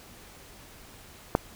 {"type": "click", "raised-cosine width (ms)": 1, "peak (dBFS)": -6, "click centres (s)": 1.351, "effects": ["pink hiss -50 dBFS RMS until 1.55 s"]}